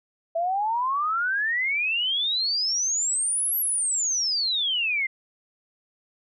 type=exponential two-way sweep; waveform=sine; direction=up then down; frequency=653 to 11840 to 2056 Hz; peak=-22 dBFS; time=0.35-5.07 s; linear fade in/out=10 ms; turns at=3.58 s; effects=none